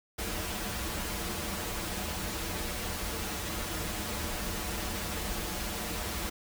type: noise with comb filter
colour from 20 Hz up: pink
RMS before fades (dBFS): -35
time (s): 0.18-6.3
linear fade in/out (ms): 10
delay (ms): 7.5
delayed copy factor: -0.75
effects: none